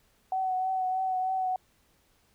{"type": "tone with vibrato", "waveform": "sine", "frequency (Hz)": 750, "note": "F#5", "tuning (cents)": 23, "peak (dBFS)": -26, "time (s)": [0.32, 1.56], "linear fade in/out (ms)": 2, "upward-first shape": "triangle", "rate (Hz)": 3.2, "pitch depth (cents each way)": 26, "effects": ["pink hiss -67 dBFS RMS until 2.34 s"]}